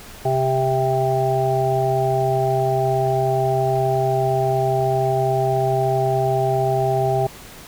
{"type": "harmonic tone", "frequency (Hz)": 131.5, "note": "C3", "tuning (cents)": 9, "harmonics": [1, 3, 5, 6], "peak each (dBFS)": [-22, -22, -22, -22], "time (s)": [0.25, 7.27], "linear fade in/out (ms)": 5, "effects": ["pink hiss -40 dBFS RMS until 7.67 s"]}